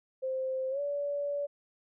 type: tone with pitch glide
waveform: sine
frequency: 523 to 573.6 Hz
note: C5 to D5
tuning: -1 to -41 cents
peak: -30 dBFS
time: 0.22-1.47 s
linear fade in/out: 20 ms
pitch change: +160 cents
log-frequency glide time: 0.7-0.8 s
effects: none